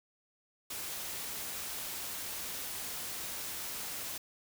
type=noise; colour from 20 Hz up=white; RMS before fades=-40 dBFS; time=0.7-4.18 s; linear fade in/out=5 ms; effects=none